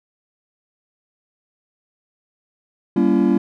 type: chord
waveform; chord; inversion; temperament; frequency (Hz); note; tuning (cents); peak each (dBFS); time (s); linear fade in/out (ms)
triangle; G diminished seventh; none; just; 196 / 235.2 / 282.2 / 338.7; G3 / Bb3 / Db4 / Fb4; 0 / +16 / +31 / +47; -17; 2.96-3.38; 5
effects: none